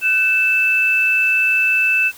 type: tone pair together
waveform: sine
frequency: 1512.5 / 2637 Hz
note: F#6 / E7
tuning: +38 / 0 cents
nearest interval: minor seventh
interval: 962 cents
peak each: -22 / -13 dBFS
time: 0.01-2.12 s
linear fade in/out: 50 ms
effects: white hiss -41 dBFS RMS until 2.17 s